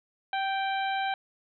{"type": "harmonic tone with a mistuned harmonic", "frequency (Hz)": 784, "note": "G5", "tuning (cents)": 0, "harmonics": [1, 2, 3, 4, 5], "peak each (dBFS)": [-28, -34, -38, -40, -42], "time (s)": [0.33, 1.14], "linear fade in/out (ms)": 2, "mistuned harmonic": 1, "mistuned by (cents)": -17, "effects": []}